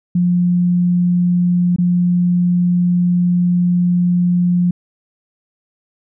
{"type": "tone with dropouts", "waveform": "sine", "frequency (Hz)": 176.9, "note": "F3", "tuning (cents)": 23, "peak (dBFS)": -11, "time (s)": [0.15, 4.71], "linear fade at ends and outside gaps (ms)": 5, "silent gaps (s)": [1.762, 1.784], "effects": []}